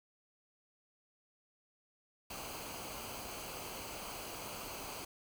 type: noise with comb filter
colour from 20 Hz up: pink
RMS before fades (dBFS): -45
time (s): 2.3-5.05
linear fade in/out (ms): 5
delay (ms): 0.55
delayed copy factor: -0.6
effects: none